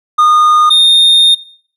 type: tone pair in turn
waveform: triangle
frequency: 1225 / 3664 Hz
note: D#6 / A#7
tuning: -27 / -31 cents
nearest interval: octave + perfect fifth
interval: 1896 cents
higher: second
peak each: -3 dBFS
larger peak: neither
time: 0.18-0.7 / 0.7-1.35 s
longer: second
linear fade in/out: 10 ms
effects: noise-tail reverb RT60 0.5 s tail -18 dB re dry + resampled to 32000 Hz